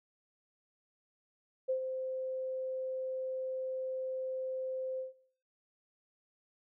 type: tone with ADSR envelope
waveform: sine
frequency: 520 Hz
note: C5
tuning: 11 cents flat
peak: -28 dBFS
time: 1.68-5.13 s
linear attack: 18 ms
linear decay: 100 ms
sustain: -7 dB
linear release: 140 ms
effects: noise-tail reverb RT60 0.7 s tail -22 dB re dry